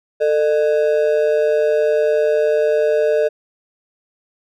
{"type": "ring-modulated tone", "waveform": "triangle", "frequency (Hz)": 525, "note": "C5", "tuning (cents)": 6, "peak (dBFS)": -8, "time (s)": [0.2, 3.29], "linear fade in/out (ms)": 20, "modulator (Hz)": 79.6, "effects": []}